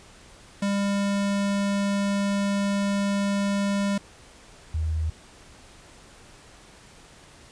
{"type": "tone pair in turn", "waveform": ["square", "sine"], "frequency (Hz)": [200, 79.37], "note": ["G3", "D#2"], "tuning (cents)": [35, 35], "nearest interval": "octave + major third", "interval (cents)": 1600, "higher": "first", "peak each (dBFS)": -23, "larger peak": "neither", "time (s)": [[0.62, 3.98], [4.74, 5.1]], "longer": "first", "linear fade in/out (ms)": 5, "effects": ["pink hiss -50 dBFS RMS until 7.51 s", "resampled to 22050 Hz"]}